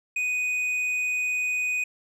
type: tone with tanh clipping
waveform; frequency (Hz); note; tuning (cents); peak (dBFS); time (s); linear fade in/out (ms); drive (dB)
triangle; 2489; D#7; 0; -25; 0.16-1.84; 5; 10
effects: none